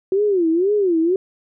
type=tone with vibrato; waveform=sine; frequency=367.8 Hz; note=F#4; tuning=10 cents flat; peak=-14 dBFS; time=0.12-1.16 s; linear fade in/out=2 ms; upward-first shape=sine; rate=2 Hz; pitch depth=230 cents each way; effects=none